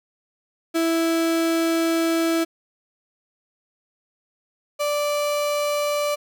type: tone pair in turn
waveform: 35% pulse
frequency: 329.6 / 586.1 Hz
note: E4 / D5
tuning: 0 / -4 cents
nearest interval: minor seventh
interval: 996 cents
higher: second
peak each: -17 / -19 dBFS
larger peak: first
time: 0.74-2.45 / 4.79-6.16 s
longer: first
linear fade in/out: 20 ms
effects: none